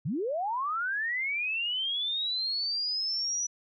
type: linear sweep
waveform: sine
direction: up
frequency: 116.1 to 5920 Hz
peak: -28 dBFS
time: 0.05-3.47 s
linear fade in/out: 10 ms
effects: none